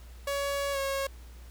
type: tone with pitch glide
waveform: sawtooth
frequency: 562 to 546.6 Hz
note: C#5 to C#5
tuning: +24 to -24 cents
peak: -25 dBFS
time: 0.27-1.07 s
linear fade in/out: 5 ms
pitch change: -48 cents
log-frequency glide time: 0.72-0.78 s
effects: added 60 Hz sine -45 dBFS peak until 1.5 s + pink hiss -57 dBFS RMS until 1.5 s